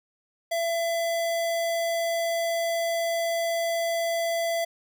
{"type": "tone", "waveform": "square", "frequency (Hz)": 671, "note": "E5", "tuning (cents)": 31, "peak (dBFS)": -25, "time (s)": [0.51, 4.65], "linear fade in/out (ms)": 10, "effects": []}